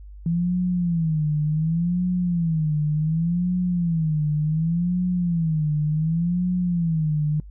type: tone with vibrato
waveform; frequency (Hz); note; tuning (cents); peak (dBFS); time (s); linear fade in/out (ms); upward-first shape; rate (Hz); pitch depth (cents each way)
sine; 164.81; E3; 0; -19; 0.26-7.4; 2; sine; 0.68; 160
effects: noise-tail reverb RT60 0.1 s tail -25 dB re dry + added 50 Hz sine -38 dBFS peak until 7.5 s